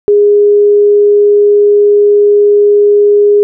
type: tone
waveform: sine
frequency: 411.7 Hz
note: G#4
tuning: 15 cents flat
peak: -3 dBFS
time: 0.08-3.43 s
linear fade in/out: 0 ms
effects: none